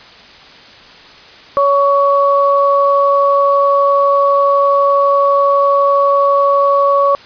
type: tone pair together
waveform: sine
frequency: 561 / 1122 Hz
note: C#5 / C#6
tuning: +21 / +21 cents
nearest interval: octave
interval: 1200 cents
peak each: -11 dBFS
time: 1.57-7.15 s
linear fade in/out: 0 ms
effects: white hiss -38 dBFS RMS until 7.25 s + resampled to 11025 Hz